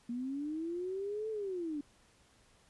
sine linear two-way sweep, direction up then down, 233.1 to 443.2 to 282.7 Hz, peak -35 dBFS, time 0.09-1.81 s, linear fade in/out 5 ms, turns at 1.3 s, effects pink hiss -66 dBFS RMS until 2.69 s + resampled to 24000 Hz

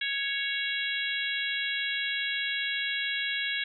harmonic tone, 554.4 Hz, C#5, in tune, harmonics 3 / 4 / 5 / 6 / 7, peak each -33 / -34 / -36 / -34 / -37 dBFS, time 0.01-3.64 s, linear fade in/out 5 ms, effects none

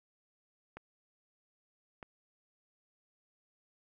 clicks, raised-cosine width 0.5 ms, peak -30 dBFS, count 2, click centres 0.77 / 2.028 s, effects none

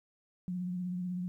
sine tone with vibrato, 180 Hz, F#3, 47 cents flat, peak -33 dBFS, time 0.48-1.28 s, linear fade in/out 0 ms, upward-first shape triangle, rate 16 Hz, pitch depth 42 cents each way, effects 12-bit

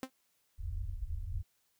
sawtooth tone with exponential decay, 261.6 Hz, C4, in tune, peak -29 dBFS, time 0.03-0.1 s, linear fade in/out 1 ms, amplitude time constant 15 ms
white low-pass noise, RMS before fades -38 dBFS, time 0.58-1.43 s, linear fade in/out 10 ms, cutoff 100 Hz, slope 96 dB/octave
effects white hiss -75 dBFS RMS until 1.79 s

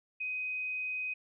sine tone, 2510 Hz, D#7, 15 cents sharp, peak -33 dBFS, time 0.2-1.14 s, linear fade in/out 10 ms, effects none

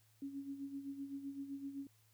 sine tone with tremolo, 277.2 Hz, C#4, in tune, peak -40 dBFS, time 0.22-1.87 s, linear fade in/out 2 ms, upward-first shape sine, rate 7.8 Hz, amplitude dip 65%, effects added 109 Hz sine -70 dBFS peak until 2.13 s + white hiss -73 dBFS RMS until 2.13 s

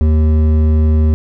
sine tone with hard clipping, 77.7 Hz, D#2, 2 cents flat, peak -10 dBFS, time 0.01-1.14 s, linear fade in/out 0 ms, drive 10 dB, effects none

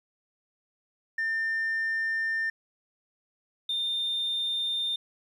sine tone pair in turn, 1800 / 3615 Hz, A6 / A7, +39 / +46 cents, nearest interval octave, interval 1207 cents, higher second, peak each -24 / -25 dBFS, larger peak first, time 1.18-2.5 / 3.69-4.96 s, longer first, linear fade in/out 5 ms, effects tanh soft clip ceiling -24 dBFS + 10-bit

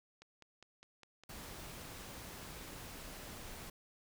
click train, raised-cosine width 0.2 ms, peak -38 dBFS, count 9, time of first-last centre 0.22-1.846 s, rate 4.92 Hz
pink noise, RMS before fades -49 dBFS, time 1.29-3.7 s, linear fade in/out 5 ms
effects none

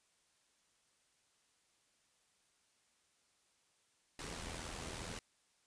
pink noise with amplitude modulation, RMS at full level -43 dBFS, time 4.19-5.19 s, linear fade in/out 2 ms, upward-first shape sine, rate 82.4 Hz, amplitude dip 55%, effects white hiss -75 dBFS RMS until 5.66 s + resampled to 22050 Hz

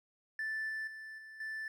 triangle tone with level steps, 1760 Hz, A6, in tune, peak -32 / -34 / -43 / -47 / -36 dBFS, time 0.39-1.68 s, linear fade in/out 2 ms, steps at 0.69 / 0.87 / 1.18 / 1.4 s, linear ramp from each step 5 ms, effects tanh soft clip ceiling -30 dBFS

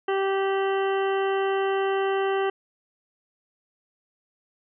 harmonic tone with a mistuned harmonic, 389.3 Hz, G4, 12 cents flat, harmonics 1 / 2 / 3 / 4 / 5 / 7 / 8, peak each -23 / -29 / -33 / -35 / -37 / -40 / -41 dBFS, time 0.08-2.5 s, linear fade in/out 5 ms, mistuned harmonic 8, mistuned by -24 cents, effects none

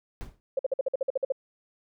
brown noise with exponential decay, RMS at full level -32 dBFS, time 0.21-0.4 s, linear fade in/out 0 ms, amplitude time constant 41 ms
sine tone bursts, 535 Hz, C5, 38 cents sharp, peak -22 dBFS, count 11, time 0.57-1.322 s, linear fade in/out 5 ms, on 22 ms, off 51 ms
effects none

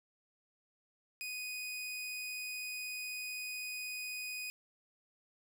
sawtooth tone, 2489 Hz, D#7, in tune, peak -36 dBFS, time 1.21-4.5 s, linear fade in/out 0 ms, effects none

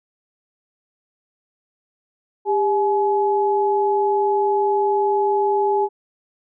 sine tone pair together, 400.6 / 847.7 Hz, G4 / G#5, +38 / +35 cents, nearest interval octave + minor second, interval 1297 cents, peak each -18 / -19 dBFS, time 2.45-5.89 s, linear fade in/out 50 ms, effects none

